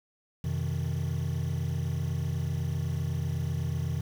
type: tone cluster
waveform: triangle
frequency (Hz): 88.4 / 128.6 / 156.6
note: F2 / C3 / D#3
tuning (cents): +22 / -30 / +11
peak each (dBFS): -30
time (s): 0.44-4.01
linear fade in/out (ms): 5
effects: tanh soft clip ceiling -18 dBFS + 8-bit